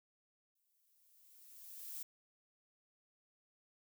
violet noise with exponential growth, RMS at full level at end -44 dBFS, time 0.55-2.03 s, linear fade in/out 5 ms, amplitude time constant 320 ms, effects none

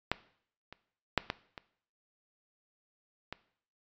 clicks, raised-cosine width 0.3 ms, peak -11 / -29 / -8 / -15 / -26 / -22 dBFS, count 6, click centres 0.116 / 0.726 / 1.177 / 1.301 / 1.578 / 3.326 s, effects noise-tail reverb RT60 0.6 s tail -18 dB re dry + resampled to 16000 Hz

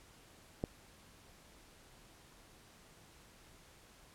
click, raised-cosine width 2 ms, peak -21 dBFS, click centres 0.639 s, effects pink hiss -61 dBFS RMS until 4.14 s + low-pass 12000 Hz 12 dB/octave

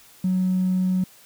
triangle tone, 185 Hz, F#3, in tune, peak -15 dBFS, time 0.24-1.04 s, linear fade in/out 5 ms, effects tanh soft clip ceiling -16 dBFS + white hiss -51 dBFS RMS until 1.25 s

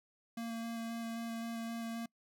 square tone with vibrato, 229.7 Hz, A#3, 25 cents flat, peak -39 dBFS, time 0.37-2.06 s, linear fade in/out 5 ms, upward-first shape square, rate 3.8 Hz, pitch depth 9 cents each way, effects noise-tail reverb RT60 0.1 s tail -25 dB re dry

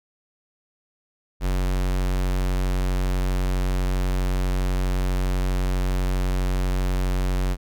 square tone, 46.14 Hz, F#1, 4 cents flat, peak -21 dBFS, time 1.4-7.57 s, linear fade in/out 50 ms, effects none

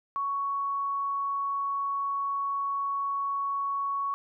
sine tone, 1114 Hz, C#6, 8 cents sharp, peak -27 dBFS, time 0.16-4.14 s, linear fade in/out 0 ms, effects none

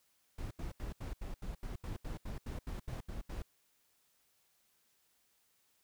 brown noise bursts, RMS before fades -41 dBFS, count 15, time 0.38-3.422 s, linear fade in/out 5 ms, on 130 ms, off 78 ms, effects white hiss -74 dBFS RMS until 5.83 s

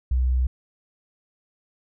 sine tone, 63.2 Hz, B1, 41 cents sharp, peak -18 dBFS, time 0.11-0.47 s, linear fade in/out 5 ms, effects none

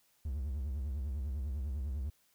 triangle tone with vibrato, 69.3 Hz, C#2, in tune, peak -32 dBFS, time 0.25-2.1 s, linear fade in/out 5 ms, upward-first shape triangle, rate 10 Hz, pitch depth 250 cents each way, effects white hiss -71 dBFS RMS until 2.34 s

